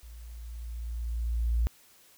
sine tone with level ramp, 57.8 Hz, A#1, 14 cents flat, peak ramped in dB -44 to -22 dBFS, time 0.03-1.67 s, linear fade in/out 0 ms, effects white hiss -59 dBFS RMS until 2.17 s

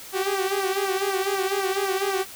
sawtooth tone with flanger, 388.6 Hz, G4, 15 cents flat, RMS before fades -25 dBFS, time 0.12-2.26 s, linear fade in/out 50 ms, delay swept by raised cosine 0.25 to 5.05 ms, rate 4 Hz, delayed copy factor -0.85, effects white hiss -41 dBFS RMS until 2.35 s

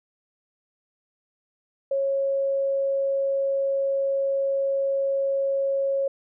sine tone, 548 Hz, C#5, 20 cents flat, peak -21 dBFS, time 1.91-6.08 s, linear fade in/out 5 ms, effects none

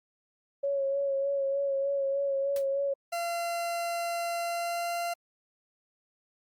sine tone with vibrato, 553 Hz, C#5, 4 cents flat, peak -26 dBFS, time 0.63-2.94 s, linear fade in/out 10 ms, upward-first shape sine, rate 3.3 Hz, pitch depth 26 cents each way
white noise with exponential decay, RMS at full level -38 dBFS, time 2.56-2.66 s, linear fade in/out 2 ms, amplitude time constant 21 ms
40% pulse tone with pitch glide, 685 to 689.4 Hz, F5 to F5, -34 to -23 cents, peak -29 dBFS, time 3.12-5.14 s, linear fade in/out 10 ms, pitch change +11 cents, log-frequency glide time 4.41-4.9 s
effects Opus 32 kbps

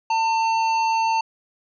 sine tone with tanh clipping, 899 Hz, A5, 37 cents sharp, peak -20 dBFS, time 0.1-1.21 s, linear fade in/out 5 ms, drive 14 dB, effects resampled to 16000 Hz

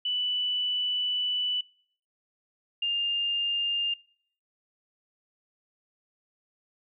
sine tone pair in turn, 2975 / 2808 Hz, F#7 / F7, +9 / +9 cents, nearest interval minor second, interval 100 cents, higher first, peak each -26 / -25 dBFS, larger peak second, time 0.05-1.61 / 2.82-3.94 s, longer first, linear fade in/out 5 ms, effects noise-tail reverb RT60 0.6 s tail -25 dB re dry

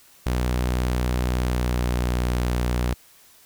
sawtooth tone with pitch glide, 61.74 to 60.89 Hz, B1 to B1, 0 to -24 cents, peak -17 dBFS, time 0.26-2.94 s, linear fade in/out 5 ms, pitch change -24 cents, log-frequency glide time 1.46-1.83 s, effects white hiss -53 dBFS RMS until 3.45 s

